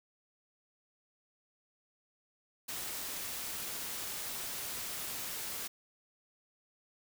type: noise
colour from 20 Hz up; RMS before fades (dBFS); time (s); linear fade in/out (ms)
white; -40; 2.68-5.68; 10
effects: none